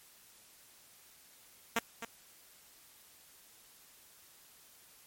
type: tone with echo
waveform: 5% pulse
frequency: 230.1 Hz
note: A#3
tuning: 22 cents flat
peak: -17 dBFS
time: 1.76-1.79 s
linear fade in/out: 2 ms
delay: 260 ms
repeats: 1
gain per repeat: -11 dB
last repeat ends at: 2.05 s
effects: white hiss -60 dBFS RMS until 5.06 s + MP3 64 kbps